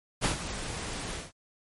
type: noise with ADSR envelope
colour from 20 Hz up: pink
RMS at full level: -25 dBFS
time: 0.21-1.32 s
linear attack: 37 ms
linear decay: 110 ms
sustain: -11 dB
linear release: 170 ms
effects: MP3 48 kbps